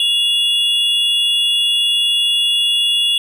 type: tone pair together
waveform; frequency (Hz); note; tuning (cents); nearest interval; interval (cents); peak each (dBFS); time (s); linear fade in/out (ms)
triangle; 2832 / 3407; F7 / G#7; +23 / +44; minor third; 321; -14; 0-3.18; 2
effects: none